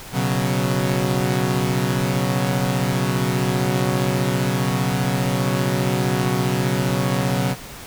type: chord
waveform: sawtooth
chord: B suspended second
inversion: none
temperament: equal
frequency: 123.47 / 138.59 / 185 Hz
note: B2 / C#3 / F#3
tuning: 0 / 0 / 0 cents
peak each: -19 dBFS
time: 0.12-7.56 s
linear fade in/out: 50 ms
effects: pink hiss -37 dBFS RMS until 7.86 s